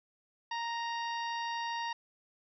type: harmonic tone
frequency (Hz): 932.3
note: A#5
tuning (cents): 0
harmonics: 1 / 2 / 3 / 4 / 5 / 6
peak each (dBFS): -35 / -41 / -45 / -47 / -49 / -51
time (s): 0.51-1.93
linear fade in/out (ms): 5
effects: none